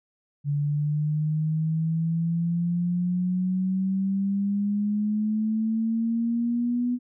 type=exponential sweep; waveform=sine; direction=up; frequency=143.4 to 246.9 Hz; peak=-22 dBFS; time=0.44-6.99 s; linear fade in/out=50 ms; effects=none